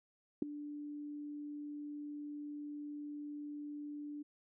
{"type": "tone with ADSR envelope", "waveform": "sine", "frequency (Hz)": 293.7, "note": "D4", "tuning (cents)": 0, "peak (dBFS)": -25, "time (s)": [0.42, 4.23], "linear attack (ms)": 4, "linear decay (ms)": 6, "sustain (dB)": -17, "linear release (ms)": 13, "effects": []}